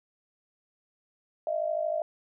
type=tone pair together; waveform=sine; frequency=620 / 672.9 Hz; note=D#5 / E5; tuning=-6 / +35 cents; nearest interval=minor second; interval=141 cents; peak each=-29 / -30 dBFS; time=1.47-2.02 s; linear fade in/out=2 ms; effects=none